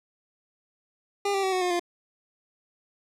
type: tone with pitch steps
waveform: 25% pulse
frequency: 402.2 / 391 / 380.1 / 369.5 / 359.1 / 349.1 Hz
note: G4 / G4 / F#4 / F#4 / F4 / F4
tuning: +44 / -4 / +47 / -2 / +48 / -1 cents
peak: -20 dBFS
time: 1.25-1.796 s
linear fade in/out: 5 ms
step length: 91 ms
effects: low-pass 9000 Hz 12 dB/octave + 10-bit